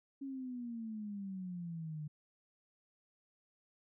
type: exponential sweep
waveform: sine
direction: down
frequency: 277.2 to 148.6 Hz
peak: -40 dBFS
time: 0.21-2.08 s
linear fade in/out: 10 ms
effects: none